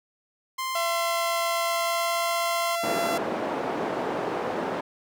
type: tone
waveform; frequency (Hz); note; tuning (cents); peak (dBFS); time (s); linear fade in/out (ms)
sawtooth; 1046.5; C6; 0; -24; 0.58-2.76; 10
type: tone with pitch glide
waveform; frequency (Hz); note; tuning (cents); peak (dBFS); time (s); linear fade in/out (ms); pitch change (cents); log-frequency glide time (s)
sawtooth; 675 to 679.3; E5 to F5; +41 to -48; -22; 0.75-3.18; 5; +11; 1.64-2.28
type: band-pass noise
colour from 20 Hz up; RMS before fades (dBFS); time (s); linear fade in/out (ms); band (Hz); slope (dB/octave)
white; -29; 2.83-4.81; 10; 250 to 710; 12
effects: none